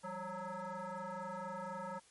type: tone with frequency modulation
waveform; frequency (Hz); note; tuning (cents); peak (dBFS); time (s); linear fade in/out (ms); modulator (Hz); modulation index
sine; 196; G3; 0; -40; 0.03-2; 20; 368; 3.3
effects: white hiss -65 dBFS RMS until 2.1 s + MP3 48 kbps